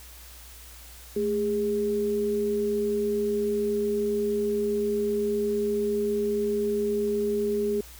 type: tone pair together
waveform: sine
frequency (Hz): 217.2 / 410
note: A3 / G#4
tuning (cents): -22 / -22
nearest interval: major seventh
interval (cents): 1100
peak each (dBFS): -30 / -24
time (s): 1.16-7.81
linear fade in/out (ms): 5
effects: added 60 Hz sine -47 dBFS peak until 7.99 s + white hiss -48 dBFS RMS until 7.99 s